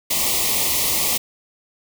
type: band-stop noise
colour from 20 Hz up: white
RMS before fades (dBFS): -20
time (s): 0.1-1.18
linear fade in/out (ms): 10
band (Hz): 1200 to 1900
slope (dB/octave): 96
effects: none